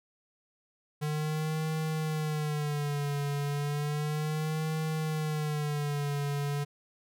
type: tone with vibrato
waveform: square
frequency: 150.1 Hz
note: D3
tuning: 38 cents sharp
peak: -30 dBFS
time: 1.01-6.65 s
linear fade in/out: 20 ms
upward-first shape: sine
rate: 0.33 Hz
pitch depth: 83 cents each way
effects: none